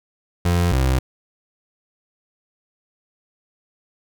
30% pulse tone pair in turn, 87.31 / 65.41 Hz, F2 / C2, 0 / 0 cents, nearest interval perfect fourth, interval 500 cents, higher first, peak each -13 dBFS, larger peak neither, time 0.45-0.72 / 0.72-0.99 s, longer neither, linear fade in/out 5 ms, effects none

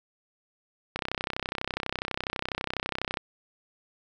click train, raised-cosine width 0.3 ms, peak -13 dBFS, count 72, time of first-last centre 0.96-3.172 s, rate 32.1 Hz, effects none

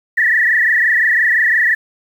sine tone with frequency modulation, 1844 Hz, A#6, 19 cents flat, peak -10 dBFS, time 0.17-1.75 s, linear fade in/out 10 ms, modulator 25.8 Hz, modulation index 4.4, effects 7-bit

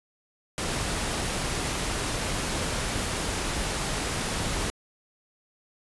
pink noise, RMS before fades -29 dBFS, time 0.58-4.7 s, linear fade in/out 0 ms, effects resampled to 24000 Hz

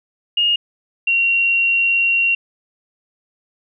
sine tone pair in turn, 2850 / 2749 Hz, F7 / F7, +34 / -28 cents, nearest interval minor second, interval 62 cents, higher first, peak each -13 dBFS, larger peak neither, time 0.37-0.56 / 1.07-2.35 s, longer second, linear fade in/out 5 ms, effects none

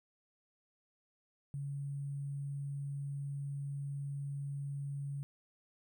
sine tone with sample-and-hold, 140.7 Hz, C#3, 26 cents sharp, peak -37 dBFS, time 1.54-5.23 s, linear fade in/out 0 ms, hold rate 8820 Hz, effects none

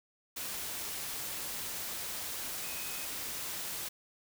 sine tone in noise, 2523 Hz, D#7, 23 cents sharp, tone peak -47 dBFS, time 2.63-3.05 s, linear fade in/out 10 ms, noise white, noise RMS -39 dBFS, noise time 0.36-3.89 s, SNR -11 dB, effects none

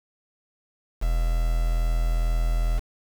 triangle tone with quantisation, 41.14 Hz, E1, 3 cents flat, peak -18 dBFS, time 1.01-2.8 s, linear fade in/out 20 ms, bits 6, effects none

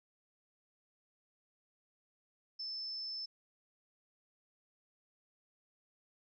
sine tone, 5270 Hz, E8, 1 cent flat, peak -39 dBFS, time 2.59-3.26 s, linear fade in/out 10 ms, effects none

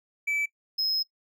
triangle tone pair in turn, 2309 / 5134 Hz, D7 / E8, -30 / -47 cents, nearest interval octave + major second, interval 1383 cents, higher second, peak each -23 dBFS, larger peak neither, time 0.27-0.46 / 0.78-1.03 s, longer second, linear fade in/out 10 ms, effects noise-tail reverb RT60 0.1 s tail -21 dB re dry

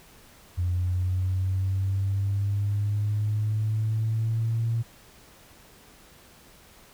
sine linear sweep, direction up, 88.3 to 115.7 Hz, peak -22 dBFS, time 0.57-4.83 s, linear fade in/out 20 ms, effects tanh soft clip ceiling -18 dBFS + pink hiss -53 dBFS RMS until 6.93 s

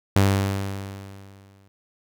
sawtooth tone with exponential decay, 98.1 Hz, G2, 2 cents sharp, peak -10 dBFS, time 0.16-1.68 s, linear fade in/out 0 ms, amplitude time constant 330 ms, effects none

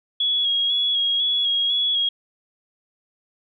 sine tone with vibrato, 3331 Hz, G#7, 4 cents sharp, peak -18 dBFS, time 0.2-2.09 s, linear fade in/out 5 ms, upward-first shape square, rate 2 Hz, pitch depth 23 cents each way, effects none

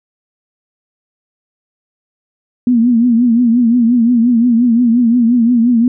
sine tone with vibrato, 237.2 Hz, A#3, 30 cents sharp, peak -7 dBFS, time 2.67-5.88 s, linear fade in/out 2 ms, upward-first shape triangle, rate 5.7 Hz, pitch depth 110 cents each way, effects none

